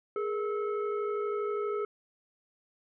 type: tone with frequency modulation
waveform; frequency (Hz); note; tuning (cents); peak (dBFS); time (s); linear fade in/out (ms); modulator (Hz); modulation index
sine; 415.3; G#4; 0; -29; 0.16-1.85; 2; 883; 0.81
effects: none